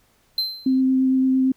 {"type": "tone with exponential decay", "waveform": "triangle", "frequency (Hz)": 4100, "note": "C8", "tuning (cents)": -36, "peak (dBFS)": -16, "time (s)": [0.38, 0.81], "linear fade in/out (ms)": 2, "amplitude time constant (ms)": 93}
{"type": "tone with vibrato", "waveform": "sine", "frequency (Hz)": 261.6, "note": "C4", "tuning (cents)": 0, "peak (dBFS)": -15, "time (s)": [0.66, 1.52], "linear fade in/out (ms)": 5, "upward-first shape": "triangle", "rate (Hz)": 8.8, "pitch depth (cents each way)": 11}
{"effects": ["pink hiss -61 dBFS RMS until 1.56 s"]}